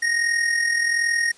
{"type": "tone with amplitude modulation", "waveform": "square", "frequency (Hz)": 1864.7, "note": "A#6", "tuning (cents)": 0, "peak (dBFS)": -17, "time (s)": [0.02, 1.32], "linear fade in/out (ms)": 10, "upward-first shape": "sine", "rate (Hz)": 41.3, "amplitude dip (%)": 55, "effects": ["white hiss -51 dBFS RMS until 1.37 s", "resampled to 22050 Hz"]}